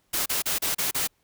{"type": "noise bursts", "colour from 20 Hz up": "white", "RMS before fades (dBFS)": -26, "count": 6, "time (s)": [0.13, 1.075], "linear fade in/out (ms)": 10, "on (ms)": 130, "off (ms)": 33, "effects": ["pink hiss -69 dBFS RMS until 1.23 s"]}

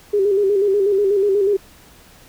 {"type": "tone with vibrato", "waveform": "sine", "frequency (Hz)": 399.2, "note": "G4", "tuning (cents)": 32, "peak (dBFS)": -13, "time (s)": [0.13, 1.57], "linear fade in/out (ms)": 10, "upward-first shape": "square", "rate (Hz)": 8.2, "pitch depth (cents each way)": 57, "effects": ["pink hiss -47 dBFS RMS until 2.28 s"]}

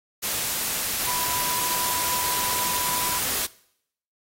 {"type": "tone in noise", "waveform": "sine", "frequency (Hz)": 987.8, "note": "B5", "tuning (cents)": 0, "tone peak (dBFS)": -30, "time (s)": [1.06, 3.19], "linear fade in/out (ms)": 20, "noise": "white", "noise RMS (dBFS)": -26, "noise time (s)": [0.22, 3.47], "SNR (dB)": -7, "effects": ["noise-tail reverb RT60 0.7 s tail -21 dB re dry", "AAC 48 kbps"]}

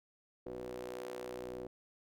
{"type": "ring-modulated tone", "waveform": "sawtooth", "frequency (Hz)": 61.8, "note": "B1", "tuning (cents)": 2, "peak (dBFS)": -35, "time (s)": [0.46, 1.67], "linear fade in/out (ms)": 5, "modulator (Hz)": 433, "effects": []}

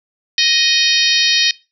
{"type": "harmonic tone", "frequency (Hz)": 623, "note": "D#5", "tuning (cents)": 2, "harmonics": [3, 4, 5, 6, 7, 8, 9], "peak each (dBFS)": [-21, -19, -19, -17, -17, -20, -21], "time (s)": [0.38, 1.51], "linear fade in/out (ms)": 2, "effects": ["noise-tail reverb RT60 0.3 s tail -23 dB re dry"]}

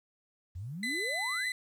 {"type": "exponential sweep", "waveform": "sine", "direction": "up", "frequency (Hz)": [81, 2093], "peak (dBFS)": -37, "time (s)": [0.55, 1.49], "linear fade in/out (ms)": 10}
{"type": "tone", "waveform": "35% pulse", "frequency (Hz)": 2011, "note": "B6", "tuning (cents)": 31, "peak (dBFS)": -30, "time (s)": [0.83, 1.52], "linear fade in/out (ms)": 2}
{"effects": ["low-pass 11000 Hz 12 dB/octave", "11-bit"]}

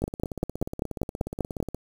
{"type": "two click trains", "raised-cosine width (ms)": 2, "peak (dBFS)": [-11, -19], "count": [9, 30], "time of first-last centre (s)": [[0.04, 1.603], [0.02, 1.746]], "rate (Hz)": [5.12, 16.8], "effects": ["7-bit"]}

